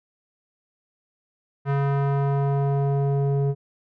square tone with low-pass filter sweep, 139.8 Hz, C#3, 15 cents sharp, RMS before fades -22 dBFS, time 1.65-3.55 s, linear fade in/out 50 ms, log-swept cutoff 1500 to 460 Hz, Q 1.3, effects none

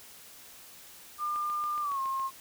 sine tone with pitch glide, 1201 to 1070 Hz, D6 to C6, +38 to +38 cents, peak -29 dBFS, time 1.18-2.31 s, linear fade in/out 50 ms, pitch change -200 cents, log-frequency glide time 1.81-2 s
click train, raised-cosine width 0.3 ms, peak -31 dBFS, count 7, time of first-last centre 1.36-2.197 s, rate 7.17 Hz
effects white hiss -51 dBFS RMS until 2.4 s

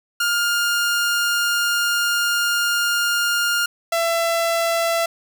sawtooth tone pair in turn, 1410 / 670.3 Hz, F6 / E5, +16 / +29 cents, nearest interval octave + minor second, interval 1287 cents, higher first, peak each -14 dBFS, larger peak neither, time 0.2-3.66 / 3.92-5.06 s, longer first, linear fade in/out 5 ms, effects none

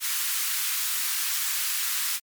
white high-pass noise, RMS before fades -27 dBFS, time 0-2.2 s, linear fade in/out 50 ms, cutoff 1200 Hz, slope 24 dB/octave, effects MP3 96 kbps

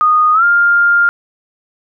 sine tone with pitch glide, 1235 to 1402.3 Hz, D#6 to F6, -13 to +7 cents, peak -7 dBFS, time 0.01-1.09 s, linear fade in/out 0 ms, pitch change +220 cents, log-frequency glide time 0.33-0.44 s, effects none

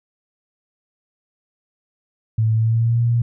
sine tone with pitch glide, 110.8 to 118.07 Hz, A2 to A#2, +13 to +23 cents, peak -14 dBFS, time 2.38-3.22 s, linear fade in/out 5 ms, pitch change +110 cents, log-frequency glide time 2.54-3.01 s, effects none

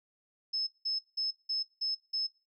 sine tone bursts, 5210 Hz, E8, 21 cents flat, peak -30 dBFS, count 6, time 0.53-2.27 s, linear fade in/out 10 ms, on 140 ms, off 180 ms, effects noise-tail reverb RT60 0.3 s tail -17 dB re dry

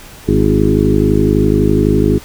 harmonic tone with a mistuned harmonic, 51.91 Hz, G#1, in tune, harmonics 1 / 2 / 3 / 4 / 5 / 6 / 7 / 8, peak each -17 / -17 / -17 / -17 / -17 / -17 / -17 / -17 dBFS, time 0.27-2.19 s, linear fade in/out 20 ms, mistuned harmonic 6, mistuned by +31 cents, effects pink hiss -36 dBFS RMS until 2.24 s

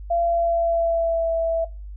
sine tone with pitch glide, 683 to 660.1 Hz, F5 to E5, -39 to +2 cents, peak -18 dBFS, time 0.1-1.65 s, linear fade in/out 10 ms, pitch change -59 cents, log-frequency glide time 0.22-1.33 s, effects noise-tail reverb RT60 0.3 s tail -22 dB re dry + added 50 Hz sine -33 dBFS peak until 1.96 s

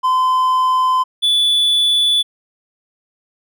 triangle tone pair in turn, 1025 / 3459 Hz, C6 / A7, -36 / -30 cents, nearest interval octave + major sixth, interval 2106 cents, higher second, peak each -10 dBFS, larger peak neither, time 0.03-1.04 / 1.22-2.23 s, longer neither, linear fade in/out 20 ms, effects none

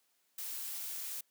blue noise, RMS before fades -41 dBFS, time 0.38-1.21 s, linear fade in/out 5 ms, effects white hiss -75 dBFS RMS until 1.3 s + high-pass 200 Hz 12 dB/octave

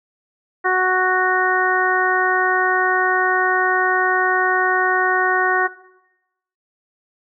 harmonic tone, 370 Hz, F#4, in tune, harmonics 1 / 2 / 3 / 4 / 5, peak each -21 / -21 / -21 / -21 / -21 dBFS, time 0.64-5.68 s, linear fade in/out 20 ms, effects noise-tail reverb RT60 0.9 s tail -17 dB re dry

